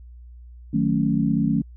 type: chord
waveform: sine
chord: D# half-diminished seventh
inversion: none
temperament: equal with one note detuned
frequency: 155.56 / 185 / 221.1 / 277.2 Hz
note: D#3 / F#3 / A3 / C#4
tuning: 0 / 0 / +9 / 0 cents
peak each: -24 / -25 / -22 / -24 dBFS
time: 0.73-1.62 s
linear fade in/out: 10 ms
effects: added 60 Hz sine -40 dBFS peak until 1.76 s